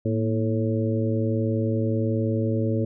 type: harmonic tone with a mistuned harmonic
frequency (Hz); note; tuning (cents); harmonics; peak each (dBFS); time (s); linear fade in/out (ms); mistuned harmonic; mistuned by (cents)
110; A2; 0; 1 / 2 / 3 / 4 / 5; -24 / -27 / -29 / -30 / -31; 0.05-2.85; 5; 2; +87
effects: none